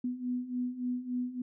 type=beating tone pair; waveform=sine; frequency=246 / 249.5 Hz; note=B3 / B3; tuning=-7 / +18 cents; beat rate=3.5 Hz; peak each=-37 / -33 dBFS; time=0.04-1.42 s; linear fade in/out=5 ms; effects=none